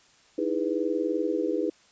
sine chord, E major seventh, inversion third, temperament just, 309 / 329.6 / 412 / 494.4 Hz, D#4 / E4 / G#4 / B4, -12 / 0 / -14 / +2 cents, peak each -30 dBFS, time 0.38-1.7 s, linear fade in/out 5 ms, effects white hiss -59 dBFS RMS until 1.91 s + resampled to 16000 Hz

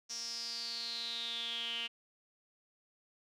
sawtooth tone with band-pass filter sweep, 233.1 Hz, A#3, in tune, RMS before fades -40 dBFS, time 0.09-1.88 s, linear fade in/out 20 ms, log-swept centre 5700 to 2900 Hz, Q 9.8, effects none

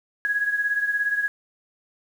sine beating tone pair, 1661.2 / 1678.2 Hz, G#6 / G#6, 0 / +18 cents, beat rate 17 Hz, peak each -22 / -28 dBFS, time 0.25-1.28 s, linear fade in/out 0 ms, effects 8-bit

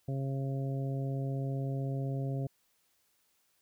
harmonic tone, 135.7 Hz, C#3, 36 cents flat, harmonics 1 / 2 / 3 / 4 / 5, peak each -32 / -41 / -44 / -45 / -47 dBFS, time 0.08-2.47 s, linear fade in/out 5 ms, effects white hiss -73 dBFS RMS until 3.61 s

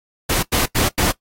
pink noise bursts, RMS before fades -18 dBFS, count 4, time 0.29-1.117 s, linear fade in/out 10 ms, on 140 ms, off 89 ms, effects noise-tail reverb RT60 0.1 s tail -19 dB re dry + AAC 48 kbps

